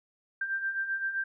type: beating tone pair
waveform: sine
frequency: 1571 / 1578.7 Hz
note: G6 / G6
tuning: +3 / +12 cents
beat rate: 7.7 Hz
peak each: -37 / -30 dBFS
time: 0.41-1.24 s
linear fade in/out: 5 ms
effects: none